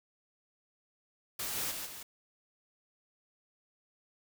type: noise with level steps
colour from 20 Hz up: white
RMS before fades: -37 / -35 / -40 / -46 dBFS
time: 1.39-2.03 s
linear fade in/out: 5 ms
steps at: 1.55 / 1.7 / 1.85 s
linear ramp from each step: 20 ms
effects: none